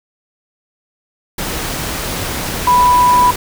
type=tone in noise; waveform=sine; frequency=987.8 Hz; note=B5; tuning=in tune; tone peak=-7 dBFS; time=2.67-3.31 s; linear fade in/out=5 ms; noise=pink; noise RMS=-21 dBFS; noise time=1.38-3.36 s; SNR=+11 dB; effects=none